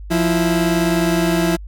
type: tone pair together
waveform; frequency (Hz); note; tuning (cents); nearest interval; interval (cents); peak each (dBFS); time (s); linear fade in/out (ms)
30% pulse; 174.1 / 328.7; F3 / E4; -5 / -5; major seventh; 1100; -15; 0.1-1.57; 20
effects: added 50 Hz sine -30 dBFS peak until 1.67 s